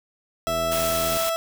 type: tone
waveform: 30% pulse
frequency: 660 Hz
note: E5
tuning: 2 cents sharp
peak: -20 dBFS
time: 0.47-1.36 s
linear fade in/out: 0 ms
type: click train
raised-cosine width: 2 ms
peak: -21 dBFS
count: 58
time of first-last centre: 0.48-1.169 s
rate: 82.7 Hz
type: noise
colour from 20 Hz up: white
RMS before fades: -29 dBFS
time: 0.71-1.3 s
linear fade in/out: 10 ms
effects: none